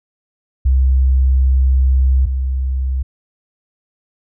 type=tone pair in turn; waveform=sine; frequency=65.4 / 65.4 Hz; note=C2 / C2; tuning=0 / 0 cents; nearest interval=unison; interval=0 cents; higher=neither; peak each=-9 / -15 dBFS; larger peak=first; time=0.65-2.26 / 2.26-3.03 s; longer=first; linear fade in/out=10 ms; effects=none